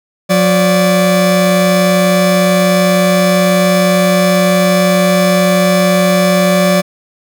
40% pulse tone pair together, 180.69 / 582 Hz, F#3 / D5, -41 / -16 cents, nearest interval octave + minor sixth, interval 2025 cents, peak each -10 dBFS, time 0.29-6.82 s, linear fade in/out 20 ms, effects none

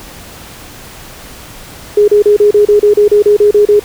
sine tone bursts, 414.9 Hz, G#4, 2 cents flat, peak -3 dBFS, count 13, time 1.97-3.796 s, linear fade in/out 5 ms, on 110 ms, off 33 ms, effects pink hiss -32 dBFS RMS until 3.84 s

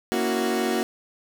30% pulse chord, F# dominant seventh, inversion first, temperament equal, 233.1 / 277.2 / 329.6 / 370 Hz, A#3 / C#4 / E4 / F#4, 0 / 0 / 0 / 0 cents, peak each -24 / -29 / -28 / -23 dBFS, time 0.12-0.83 s, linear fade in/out 0 ms, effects none

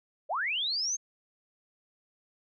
sine linear sweep, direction up, 513 to 6490 Hz, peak -28 dBFS, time 0.29-0.97 s, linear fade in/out 20 ms, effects none

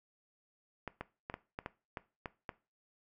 clicks, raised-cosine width 0.5 ms, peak -24 dBFS, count 9, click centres 0.877 / 1.01 / 1.299 / 1.341 / 1.589 / 1.661 / 1.972 / 2.258 / 2.492 s, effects noise-tail reverb RT60 0.3 s tail -18 dB re dry

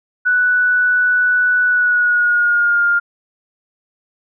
sine tone with pitch glide, 1482 to 1406.9 Hz, F#6 to F6, +2 to +12 cents, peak -11 dBFS, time 0.25-3 s, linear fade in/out 20 ms, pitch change -90 cents, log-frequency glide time 1.65-2.87 s, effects none

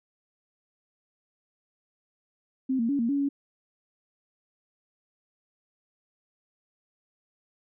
sine tone with pitch steps, 262.4 / 230.4 / 282.2 / 232.2 / 282 / 280.4 Hz, C4 / A#3 / C#4 / A#3 / C#4 / C#4, +5 / -20 / +31 / -7 / +30 / +20 cents, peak -23 dBFS, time 2.69-3.29 s, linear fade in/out 10 ms, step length 100 ms, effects none

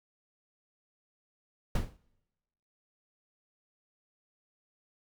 brown noise with exponential decay, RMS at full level -23 dBFS, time 1.75-1.97 s, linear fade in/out 5 ms, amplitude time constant 46 ms, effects noise-tail reverb RT60 1.0 s tail -25 dB re dry

